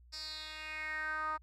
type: tone with band-pass filter sweep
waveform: 10% pulse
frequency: 310.4 Hz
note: D#4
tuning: 4 cents flat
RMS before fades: -40 dBFS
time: 0.12-1.38 s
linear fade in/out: 20 ms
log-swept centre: 5300 to 1100 Hz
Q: 4.8
effects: added 60 Hz sine -57 dBFS peak until 1.42 s